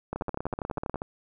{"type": "two click trains", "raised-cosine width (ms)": 1, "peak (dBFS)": [-18, -17], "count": [15, 11], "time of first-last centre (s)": [[0.16, 1.019], [0.13, 0.943]], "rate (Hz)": [16.3, 12.3], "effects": []}